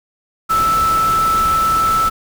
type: tone in noise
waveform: sine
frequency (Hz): 1318.5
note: E6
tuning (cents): 0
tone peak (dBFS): -12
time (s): 0.49-2.1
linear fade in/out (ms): 20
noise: pink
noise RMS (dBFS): -25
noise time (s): 0.49-2.1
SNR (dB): +10
effects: none